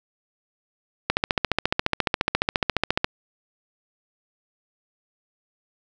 click train, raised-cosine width 0.3 ms, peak -3 dBFS, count 29, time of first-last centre 1.1-3.044 s, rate 14.4 Hz, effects none

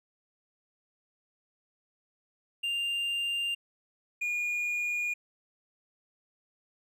triangle tone pair in turn, 2794 / 2436 Hz, F7 / D#7, 0 / -37 cents, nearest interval major second, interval 237 cents, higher first, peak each -27 dBFS, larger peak neither, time 2.63-3.55 / 4.21-5.14 s, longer second, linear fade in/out 10 ms, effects none

